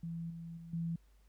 sine tone with level steps, 166.8 Hz, E3, 21 cents sharp, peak -38 / -43 / -47 / -34 dBFS, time 0.03-0.96 s, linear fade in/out 5 ms, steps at 0.3 / 0.57 / 0.73 s, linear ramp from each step 5 ms, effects added 50 Hz sine -62 dBFS peak until 1.28 s + pink hiss -75 dBFS RMS until 1.28 s

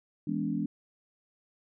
sine chord, E dominant seventh, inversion none, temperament equal with one note detuned, 164.81 / 207.7 / 246.9 / 288.6 Hz, E3 / G#3 / B3 / D4, 0 / 0 / 0 / -30 cents, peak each -35 / -33 / -35 / -33 dBFS, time 0.27-0.66 s, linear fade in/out 5 ms, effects none

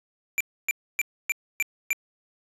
square tone bursts, 2358 Hz, D7, 6 cents sharp, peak -22 dBFS, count 6, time 0.38-1.93 s, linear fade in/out 0 ms, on 25 ms, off 280 ms, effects resampled to 32000 Hz

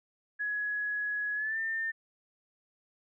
sine tone with pitch glide, 1680 to 1800.6 Hz, G#6 to A6, +19 to +39 cents, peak -30 dBFS, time 0.39-1.92 s, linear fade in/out 20 ms, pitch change +120 cents, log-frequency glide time 1.35-1.59 s, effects none

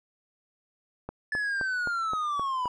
click train, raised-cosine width 1 ms, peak -21 dBFS, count 7, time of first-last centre 1.09-2.657 s, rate 3.83 Hz
triangle linear sweep, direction down, 1735 to 972 Hz, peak -25 dBFS, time 1.32-2.68 s, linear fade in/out 2 ms
effects resampled to 22050 Hz

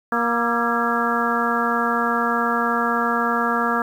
harmonic tone with a mistuned harmonic, 235.8 Hz, A#3, 20 cents sharp, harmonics 1 / 2 / 3 / 4 / 5 / 6 / 7, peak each -25 / -27 / -27 / -27 / -24 / -25 / -26 dBFS, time 0.12-3.82 s, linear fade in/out 2 ms, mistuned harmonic 6, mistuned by -65 cents, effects 8-bit

